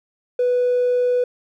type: tone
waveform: triangle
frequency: 493.9 Hz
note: B4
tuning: in tune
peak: -12 dBFS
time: 0.39-1.24 s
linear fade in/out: 5 ms
effects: tanh soft clip ceiling -12 dBFS